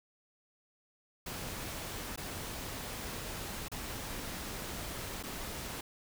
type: noise with dropouts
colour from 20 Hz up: pink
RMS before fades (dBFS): -41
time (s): 1.26-5.81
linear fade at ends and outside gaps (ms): 5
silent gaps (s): 2.161-2.175 / 3.684-3.716 / 5.229-5.235
effects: none